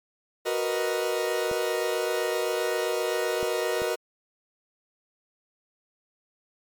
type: chord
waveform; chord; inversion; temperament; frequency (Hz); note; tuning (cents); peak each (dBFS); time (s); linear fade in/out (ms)
40% pulse; B major seventh; second; equal; 370 / 466.2 / 493.9 / 622.3; F#4 / A#4 / B4 / D#5; 0 / 0 / 0 / 0; -30 / -28 / -32 / -30; 0.45-3.96; 20
type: clicks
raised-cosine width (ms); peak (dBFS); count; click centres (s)
2; -22; 3; 1.514 / 3.429 / 3.819
effects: MP3 96 kbps

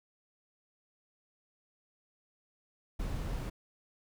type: noise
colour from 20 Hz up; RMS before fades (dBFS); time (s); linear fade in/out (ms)
brown; -36; 2.99-3.5; 10
effects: none

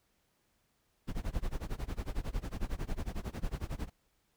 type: noise with tremolo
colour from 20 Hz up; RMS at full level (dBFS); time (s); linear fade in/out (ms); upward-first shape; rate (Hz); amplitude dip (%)
brown; -33; 1.07-3.9; 20; sine; 11; 95
effects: pink hiss -75 dBFS RMS until 4.36 s

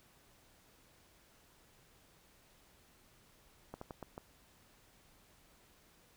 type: slowing click train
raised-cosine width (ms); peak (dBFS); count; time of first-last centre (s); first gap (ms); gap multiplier
1; -30; 5; 3.74-4.179; 74; 1.27
effects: pink hiss -66 dBFS RMS until 6.16 s

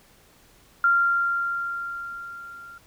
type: tone with level ramp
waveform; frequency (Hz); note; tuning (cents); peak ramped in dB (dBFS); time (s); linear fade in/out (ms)
sine; 1387; F6; -12; -15 to -41; 0.84-2.78; 2
effects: pink hiss -56 dBFS RMS until 2.86 s

